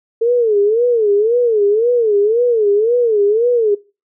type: tone with vibrato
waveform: sine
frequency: 444.6 Hz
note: A4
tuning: 18 cents sharp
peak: -10 dBFS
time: 0.21-3.75 s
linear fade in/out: 10 ms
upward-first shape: sine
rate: 1.9 Hz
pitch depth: 170 cents each way
effects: noise-tail reverb RT60 0.3 s tail -20 dB re dry